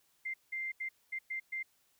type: tone bursts at uneven times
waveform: sine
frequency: 2093 Hz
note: C7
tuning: in tune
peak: -35 dBFS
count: 6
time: 0.25-0.34 / 0.52-0.72 / 0.8-0.89 / 1.12-1.19 / 1.3-1.4 / 1.52-1.63 s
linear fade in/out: 10 ms
effects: white hiss -72 dBFS RMS until 1.99 s